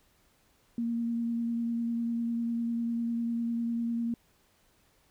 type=tone with vibrato; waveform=sine; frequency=233.1 Hz; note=A#3; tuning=in tune; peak=-28 dBFS; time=0.78-4.14 s; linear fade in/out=2 ms; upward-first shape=sine; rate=10 Hz; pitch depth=13 cents each way; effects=pink hiss -67 dBFS RMS until 5.1 s